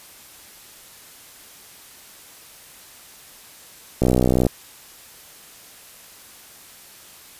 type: click train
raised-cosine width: 2 ms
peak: -4 dBFS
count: 29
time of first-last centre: 4.02-4.467 s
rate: 62.7 Hz
effects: white hiss -45 dBFS RMS until 7.39 s + resampled to 32000 Hz